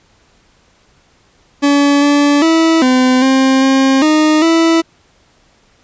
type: tone with pitch steps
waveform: 40% pulse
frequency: 284.9 / 288.3 / 325.7 / 255.4 / 265.1 / 267.7 / 308.2 / 328.8 Hz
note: C#4 / D4 / E4 / C4 / C4 / C4 / D#4 / E4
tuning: +48 / -32 / -21 / -42 / +23 / +40 / -16 / -4 cents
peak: -7 dBFS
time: 1.62-4.82 s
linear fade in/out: 20 ms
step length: 400 ms
effects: pink hiss -52 dBFS RMS until 5.83 s + resampled to 16000 Hz